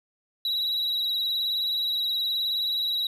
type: tone with vibrato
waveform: triangle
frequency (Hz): 3885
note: B7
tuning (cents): -29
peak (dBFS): -23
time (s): 0.45-3.07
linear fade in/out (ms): 2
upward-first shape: triangle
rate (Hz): 19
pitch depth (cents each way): 43
effects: none